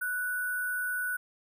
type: tone with sample-and-hold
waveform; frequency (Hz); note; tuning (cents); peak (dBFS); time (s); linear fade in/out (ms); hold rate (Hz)
sine; 1480; F#6; 0; -29; 0.01-1.17; 10; 11025
effects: none